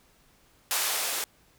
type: noise with band-pass filter sweep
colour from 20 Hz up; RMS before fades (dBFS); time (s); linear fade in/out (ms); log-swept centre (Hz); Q
violet; -29; 0.71-1.24; 0; 740 to 420; 0.98
effects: pink hiss -62 dBFS RMS until 1.58 s